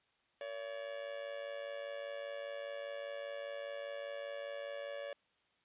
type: tone with amplitude modulation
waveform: 45% pulse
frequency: 568 Hz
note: C#5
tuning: 42 cents sharp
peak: -38 dBFS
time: 0.41-5.13 s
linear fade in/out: 2 ms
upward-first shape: sine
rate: 105 Hz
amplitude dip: 70%
effects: white hiss -75 dBFS RMS until 5.64 s + resampled to 8000 Hz